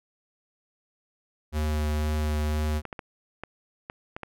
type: tone with vibrato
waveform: square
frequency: 76 Hz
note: D#2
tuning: 40 cents flat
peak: -25 dBFS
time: 1.52-2.82 s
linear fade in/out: 50 ms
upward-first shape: triangle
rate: 2 Hz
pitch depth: 14 cents each way
type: clicks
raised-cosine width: 0.5 ms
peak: -20 dBFS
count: 7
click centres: 2.853 / 2.928 / 2.992 / 3.436 / 3.899 / 4.165 / 4.233 s
effects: none